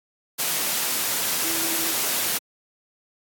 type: tone in noise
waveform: sine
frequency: 329.6 Hz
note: E4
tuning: in tune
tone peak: -34 dBFS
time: 1.43-1.93 s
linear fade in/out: 20 ms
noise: white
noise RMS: -24 dBFS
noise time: 0.38-2.39 s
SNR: -13 dB
effects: high-pass 150 Hz 12 dB/octave + AAC 64 kbps